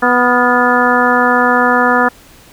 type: harmonic tone with a mistuned harmonic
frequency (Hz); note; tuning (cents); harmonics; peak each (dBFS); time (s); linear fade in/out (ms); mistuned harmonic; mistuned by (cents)
246.9; B3; 0; 1 / 2 / 3 / 4 / 5 / 6 / 7; -16 / -16 / -16 / -16 / -16 / -16 / -16; 0.02-2.09; 10; 6; -65
effects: pink hiss -42 dBFS RMS until 2.52 s